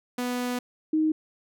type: tone pair in turn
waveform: sawtooth / sine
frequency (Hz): 246.9 / 312.4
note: B3 / D#4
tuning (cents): 0 / +7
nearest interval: major third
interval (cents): 407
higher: second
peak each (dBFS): -23 / -20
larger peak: second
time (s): 0.18-0.59 / 0.93-1.12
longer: first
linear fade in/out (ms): 5
effects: none